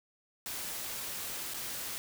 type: noise with dropouts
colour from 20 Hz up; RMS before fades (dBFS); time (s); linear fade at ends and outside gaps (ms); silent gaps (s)
white; -39; 0.46-1.98; 0; 1.537-1.543
effects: none